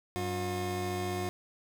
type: tone pair together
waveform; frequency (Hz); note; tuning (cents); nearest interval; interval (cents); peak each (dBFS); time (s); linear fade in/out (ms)
25% pulse; 95.1 / 359; F#2 / F4; +48 / +48; octave + major seventh; 2300; -32 / -30; 0.16-1.29; 0
effects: none